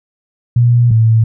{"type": "tone pair in turn", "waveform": "sine", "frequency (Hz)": [120.1, 112.56], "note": ["B2", "A2"], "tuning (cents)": [-48, 40], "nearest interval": "minor second", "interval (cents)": 112, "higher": "first", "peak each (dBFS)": -6, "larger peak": "neither", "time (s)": [[0.56, 0.91], [0.91, 1.24]], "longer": "first", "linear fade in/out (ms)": 5, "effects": []}